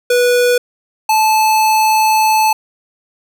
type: tone pair in turn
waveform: square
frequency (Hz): 489.7 / 870.4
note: B4 / A5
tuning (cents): -15 / -19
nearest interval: minor seventh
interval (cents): 996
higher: second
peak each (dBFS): -10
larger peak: neither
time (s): 0.1-0.58 / 1.09-2.53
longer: second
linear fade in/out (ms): 5
effects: none